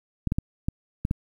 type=clicks; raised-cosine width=5 ms; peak=-12 dBFS; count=6; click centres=0.273 / 0.321 / 0.385 / 0.685 / 1.051 / 1.111 s; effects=9-bit